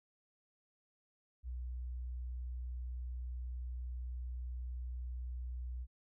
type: tone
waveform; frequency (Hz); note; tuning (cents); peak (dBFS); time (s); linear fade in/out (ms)
sine; 61.74; B1; 0; -38; 1.43-5.87; 50
effects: tanh soft clip ceiling -35 dBFS